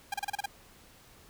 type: tone bursts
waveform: sawtooth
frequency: 805 Hz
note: G5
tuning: 46 cents sharp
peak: -26 dBFS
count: 7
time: 0.12-0.459 s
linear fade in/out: 5 ms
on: 21 ms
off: 32 ms
effects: pink hiss -57 dBFS RMS until 1.29 s